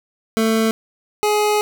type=tone pair in turn; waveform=25% pulse; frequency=222.5 / 420 Hz; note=A3 / G#4; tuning=+20 / +19 cents; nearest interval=major seventh; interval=1099 cents; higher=second; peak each=-11 dBFS; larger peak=neither; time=0.37-0.71 / 1.23-1.61 s; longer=second; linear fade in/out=0 ms; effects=none